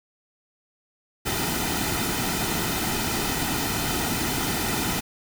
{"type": "noise with comb filter", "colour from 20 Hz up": "pink", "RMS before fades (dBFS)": -26, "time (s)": [1.25, 5.01], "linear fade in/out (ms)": 20, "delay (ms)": 1.8, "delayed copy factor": -0.6, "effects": []}